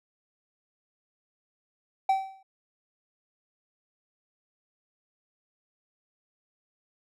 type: tone with exponential decay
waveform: triangle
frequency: 771 Hz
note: G5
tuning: 29 cents flat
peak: -16 dBFS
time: 2.09-2.43 s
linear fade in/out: 5 ms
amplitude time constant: 73 ms
effects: none